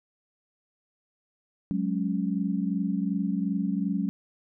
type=chord; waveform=sine; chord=F# suspended second; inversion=none; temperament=equal; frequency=185 / 207.7 / 277.2 Hz; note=F#3 / G#3 / C#4; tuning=0 / 0 / 0 cents; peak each=-28 / -29 / -31 dBFS; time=1.71-4.09 s; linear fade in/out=0 ms; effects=none

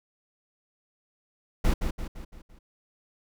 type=noise with echo; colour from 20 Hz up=brown; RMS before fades=-21 dBFS; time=1.64-1.74 s; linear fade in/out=10 ms; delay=170 ms; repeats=5; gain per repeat=-6 dB; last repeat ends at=2.59 s; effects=none

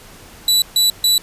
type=tone bursts; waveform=sawtooth; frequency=3951 Hz; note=B7; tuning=in tune; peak=-8 dBFS; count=3; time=0.48-1.18 s; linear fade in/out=2 ms; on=140 ms; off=140 ms; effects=pink hiss -41 dBFS RMS until 1.22 s + resampled to 32000 Hz

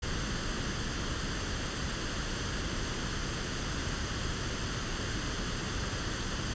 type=noise with comb filter; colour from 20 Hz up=pink; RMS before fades=-34 dBFS; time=0.02-6.54 s; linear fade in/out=10 ms; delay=0.64 ms; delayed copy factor=+0.5; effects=resampled to 16000 Hz

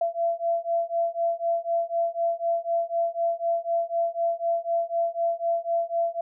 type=beating tone pair; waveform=sine; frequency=674 / 678 Hz; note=E5 / E5; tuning=+38 / +49 cents; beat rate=4 Hz; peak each=-26 dBFS; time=0.01-6.21 s; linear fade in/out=5 ms; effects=none

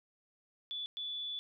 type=tone bursts at uneven times; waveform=sine; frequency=3457 Hz; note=A7; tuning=31 cents flat; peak=-37 dBFS; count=2; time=0.71-0.86 / 0.97-1.39 s; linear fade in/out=0 ms; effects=none

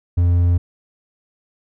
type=tone; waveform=triangle; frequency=87.31 Hz; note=F2; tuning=in tune; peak=-10 dBFS; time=0.17-0.58 s; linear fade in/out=10 ms; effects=none

